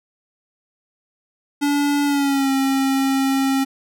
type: tone with pitch glide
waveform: square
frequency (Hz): 287.4 to 269.7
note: D4 to C#4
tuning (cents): -37 to -47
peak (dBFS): -17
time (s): 1.61-3.65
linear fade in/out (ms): 20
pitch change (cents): -110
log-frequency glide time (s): 2.05-2.51
effects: none